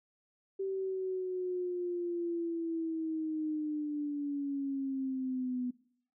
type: linear sweep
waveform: sine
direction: down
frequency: 388.3 to 246.9 Hz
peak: -32 dBFS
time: 0.59-5.71 s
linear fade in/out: 10 ms
effects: noise-tail reverb RT60 0.6 s tail -20 dB re dry